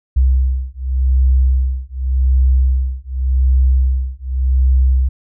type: beating tone pair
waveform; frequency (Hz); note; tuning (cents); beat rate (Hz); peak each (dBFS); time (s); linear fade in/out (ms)
sine; 64.3 / 65.17; C2 / C2; -30 / -6; 0.87; -14; 0.16-5.09; 10
effects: none